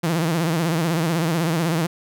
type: tone with vibrato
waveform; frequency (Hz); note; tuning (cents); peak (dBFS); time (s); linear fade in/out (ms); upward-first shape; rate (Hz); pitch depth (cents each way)
sawtooth; 164.81; E3; 0; -15; 0.03-1.87; 10; sine; 16; 110
effects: none